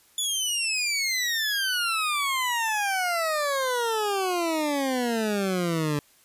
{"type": "exponential sweep", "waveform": "20% pulse", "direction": "down", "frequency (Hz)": [3478, 144.3], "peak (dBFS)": -19, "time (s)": [0.18, 5.99], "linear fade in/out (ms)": 2, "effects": ["white hiss -59 dBFS RMS until 6.24 s", "resampled to 32000 Hz"]}